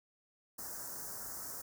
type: band-stop noise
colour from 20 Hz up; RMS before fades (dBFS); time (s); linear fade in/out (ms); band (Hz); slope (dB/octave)
white; -44; 0.58-1.62; 10; 1700 to 5200; 48
effects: none